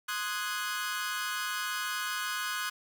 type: chord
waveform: sawtooth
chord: Ab dominant seventh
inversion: first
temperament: equal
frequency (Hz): 1046.5 / 1244.5 / 1480 / 1661.2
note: C6 / Eb6 / Gb6 / Ab6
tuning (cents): 0 / 0 / 0 / 0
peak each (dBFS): -36 / -34 / -32 / -35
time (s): 0.08-2.7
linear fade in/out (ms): 10
effects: none